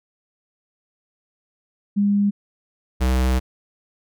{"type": "tone pair in turn", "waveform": ["sine", "square"], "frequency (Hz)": [202.7, 63.85], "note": ["G#3", "C2"], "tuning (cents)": [-42, -42], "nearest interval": "octave + minor sixth", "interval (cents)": 2000, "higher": "first", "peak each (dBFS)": [-15, -17], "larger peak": "first", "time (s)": [[1.96, 2.31], [3, 3.4]], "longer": "second", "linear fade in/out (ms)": 20, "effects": []}